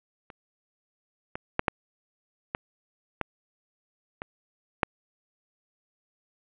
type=clicks; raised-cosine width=0.5 ms; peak=-28 / -18 / -7 / -7 / -13 / -12 / -19 / -6 dBFS; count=8; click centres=0.302 / 1.355 / 1.594 / 1.682 / 2.549 / 3.213 / 4.219 / 4.832 s; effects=resampled to 8000 Hz + 8-bit